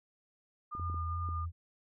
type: tone with tremolo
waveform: sine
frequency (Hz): 1211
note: D#6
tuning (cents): -47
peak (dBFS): -37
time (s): 0.71-1.46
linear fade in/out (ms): 20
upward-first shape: sine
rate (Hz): 7.9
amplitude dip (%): 25
type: clicks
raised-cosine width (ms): 3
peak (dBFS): -35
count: 5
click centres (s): 0.751 / 0.797 / 0.899 / 0.944 / 1.289
type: tone with vibrato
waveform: sine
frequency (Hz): 84.4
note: E2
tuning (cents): +41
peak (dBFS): -34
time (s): 0.77-1.52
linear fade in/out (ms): 50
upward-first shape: sine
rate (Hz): 2.8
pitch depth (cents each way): 36
effects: none